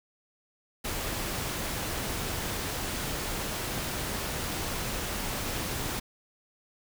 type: noise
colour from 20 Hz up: pink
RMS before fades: -33 dBFS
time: 0.84-6 s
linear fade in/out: 10 ms
effects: none